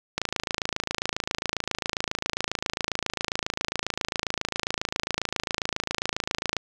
click train, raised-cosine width 0.2 ms, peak -8 dBFS, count 176, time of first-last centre 0.18-6.567 s, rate 27.4 Hz, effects none

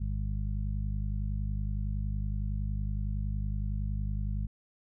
harmonic tone, 50.8 Hz, G#1, 38 cents flat, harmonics 1 / 2 / 3 / 4, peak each -31 / -35 / -41 / -42 dBFS, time 0-4.47 s, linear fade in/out 10 ms, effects none

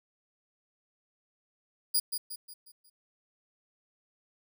10% pulse tone with echo, 4868 Hz, D#8, 39 cents flat, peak -17 dBFS, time 1.94-2 s, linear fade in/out 10 ms, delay 180 ms, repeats 5, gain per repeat -7 dB, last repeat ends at 2.9 s, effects none

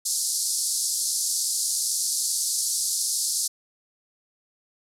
white band-pass noise, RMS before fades -26 dBFS, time 0.05-3.48 s, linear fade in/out 10 ms, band 4400 to 11000 Hz, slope 48 dB/octave, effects none

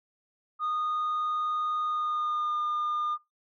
sine tone with pitch glide, 1232 to 1210.8 Hz, D#6 to D#6, -17 to -48 cents, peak -25 dBFS, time 0.59-3.18 s, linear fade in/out 50 ms, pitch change -31 cents, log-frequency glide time 1.84-2.59 s, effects noise-tail reverb RT60 0.2 s tail -18 dB re dry + tanh soft clip ceiling -25 dBFS

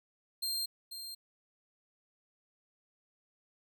sawtooth tone with echo, 4186 Hz, C8, in tune, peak -30 dBFS, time 0.42-0.66 s, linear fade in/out 10 ms, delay 490 ms, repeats 1, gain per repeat -9 dB, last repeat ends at 1.15 s, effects none

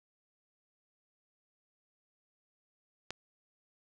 click, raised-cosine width 0.2 ms, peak -20 dBFS, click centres 3.106 s, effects none

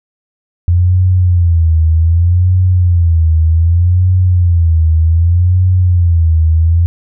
sine tone with vibrato, 85.8 Hz, F2, 30 cents flat, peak -6 dBFS, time 0.68-6.86 s, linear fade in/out 0 ms, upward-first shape sine, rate 0.65 Hz, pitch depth 120 cents each way, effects none

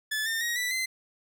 sawtooth tone with pitch steps, 1732 / 1808.7 / 1888.8 / 1972.4 / 2060 Hz, A6 / A6 / A#6 / B6 / C7, -28 / +47 / +22 / -3 / -28 cents, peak -24 dBFS, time 0.11-0.86 s, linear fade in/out 10 ms, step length 150 ms, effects none

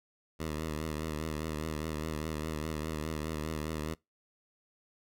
10% pulse tone with vibrato, 77.78 Hz, D#2, in tune, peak -26 dBFS, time 0.39-3.95 s, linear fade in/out 20 ms, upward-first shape triangle, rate 4.9 Hz, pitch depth 70 cents each way, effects noise-tail reverb RT60 0.2 s tail -23 dB re dry

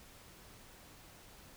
silence, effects pink hiss -57 dBFS RMS until 1.56 s

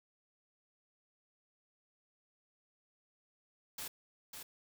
white noise with echo, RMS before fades -43 dBFS, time 3.78-3.88 s, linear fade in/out 5 ms, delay 550 ms, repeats 1, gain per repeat -5 dB, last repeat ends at 4.43 s, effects none

